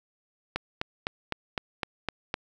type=click train; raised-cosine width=0.3 ms; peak=-12 dBFS; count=8; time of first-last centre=0.56-2.341 s; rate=3.93 Hz; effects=9-bit